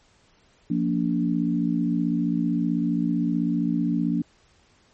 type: chord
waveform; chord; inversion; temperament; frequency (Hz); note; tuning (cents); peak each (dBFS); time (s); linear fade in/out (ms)
sine; Bb major; second; equal with one note detuned; 174.61 / 233.1 / 288.6; F3 / Bb3 / D4; 0 / 0 / -30; -25; 0.7-4.22; 5
effects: pink hiss -60 dBFS RMS until 4.93 s + MP3 32 kbps